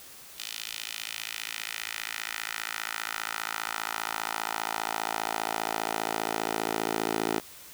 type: tone with high-pass filter sweep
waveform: 10% pulse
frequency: 55 Hz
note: A1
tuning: in tune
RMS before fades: -33 dBFS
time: 0.38-7.4 s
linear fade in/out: 5 ms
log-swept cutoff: 3300 to 390 Hz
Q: 1.5
effects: white hiss -48 dBFS RMS until 7.73 s